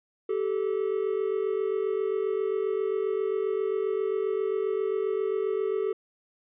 triangle tone pair together, 387.5 / 435 Hz, G4 / A4, -20 / -20 cents, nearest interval major second, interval 200 cents, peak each -26 dBFS, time 0.29-5.93 s, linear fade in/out 5 ms, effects resampled to 8000 Hz

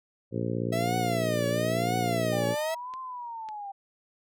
harmonic tone, 58.27 Hz, A#1, in tune, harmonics 2 / 3 / 4 / 5 / 6 / 7 / 8 / 9, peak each -32 / -34 / -35 / -36 / -37 / -37 / -38 / -39 dBFS, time 0.31-2.56 s, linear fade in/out 50 ms
45% pulse tone with vibrato, 649 Hz, E5, 27 cents flat, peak -28 dBFS, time 0.72-2.75 s, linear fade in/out 10 ms, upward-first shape triangle, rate 1 Hz, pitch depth 240 cents each way
sine linear two-way sweep, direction up then down, 781 to 1049 to 781 Hz, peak -35 dBFS, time 2.32-3.72 s, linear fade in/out 10 ms, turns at 2.99 s
clicks, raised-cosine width 0.2 ms, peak -29 dBFS, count 2, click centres 2.938 / 3.488 s
effects none

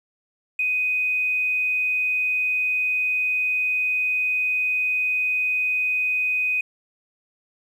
triangle tone, 2500 Hz, D#7, 8 cents sharp, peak -16 dBFS, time 0.59-6.61 s, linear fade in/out 5 ms, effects tanh soft clip ceiling -18 dBFS

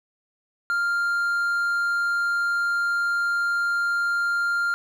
triangle tone, 1397 Hz, F6, in tune, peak -19 dBFS, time 0.7-4.74 s, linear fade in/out 0 ms, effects none

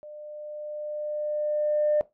sine tone with level ramp, 600 Hz, D5, 37 cents sharp, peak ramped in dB -40 to -18 dBFS, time 0.03-2.01 s, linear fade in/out 0 ms, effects noise-tail reverb RT60 0.2 s tail -18 dB re dry + tanh soft clip ceiling -15 dBFS

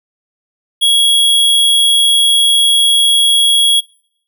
square tone, 3322 Hz, G#7, in tune, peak -8 dBFS, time 0.81-3.81 s, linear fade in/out 20 ms, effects noise-tail reverb RT60 0.7 s tail -26 dB re dry

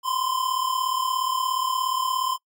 square tone pair together, 1009.5 / 1046.5 Hz, B5 / C6, +38 / 0 cents, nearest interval minor second, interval 62 cents, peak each -28 / -25 dBFS, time 0.03-2.38 s, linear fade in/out 50 ms, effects noise-tail reverb RT60 0.1 s tail -24 dB re dry + MP3 96 kbps

